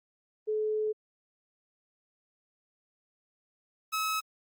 sine / sawtooth tone pair in turn, 429.7 / 1287.6 Hz, A4 / E6, -41 / -41 cents, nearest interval octave + perfect fifth, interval 1900 cents, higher second, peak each -27 / -25 dBFS, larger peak second, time 0.47-0.93 / 3.92-4.21 s, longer first, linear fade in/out 20 ms, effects Opus 32 kbps

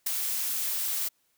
blue noise with ADSR envelope, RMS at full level -25 dBFS, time 0.06-1.09 s, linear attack 9 ms, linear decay 7 ms, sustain -5 dB, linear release 16 ms, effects white hiss -71 dBFS RMS until 1.37 s

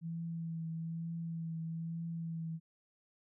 sine tone with vibrato, 164.81 Hz, E3, in tune, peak -37 dBFS, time 0.01-2.6 s, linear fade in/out 50 ms, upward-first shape triangle, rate 1.1 Hz, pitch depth 25 cents each way, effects none

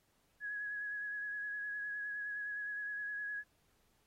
sine tone with vibrato, 1674 Hz, G#6, 13 cents sharp, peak -38 dBFS, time 0.4-3.44 s, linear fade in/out 50 ms, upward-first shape sine, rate 9.7 Hz, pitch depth 22 cents each way, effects pink hiss -75 dBFS RMS until 4.06 s + AAC 48 kbps

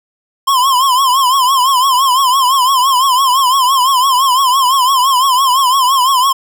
square tone with vibrato, 1046.5 Hz, C6, in tune, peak -9 dBFS, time 0.47-6.33 s, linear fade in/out 10 ms, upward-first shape triangle, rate 5.9 Hz, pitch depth 130 cents each way, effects none

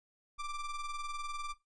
square ring-modulated tone, 592 Hz, D5, 14 cents sharp, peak -35 dBFS, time 0.38-1.54 s, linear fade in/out 20 ms, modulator 582 Hz, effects noise-tail reverb RT60 0.2 s tail -18 dB re dry + resampled to 22050 Hz

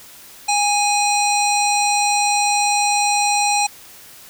harmonic tone with a mistuned harmonic, 820 Hz, G#5, 22 cents flat, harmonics 1 / 3 / 5 / 7 / 9 / 10, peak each -17 / -22 / -24 / -25 / -27 / -27 dBFS, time 0.48-3.67 s, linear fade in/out 10 ms, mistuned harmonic 3, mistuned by +25 cents, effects white hiss -42 dBFS RMS until 4.29 s

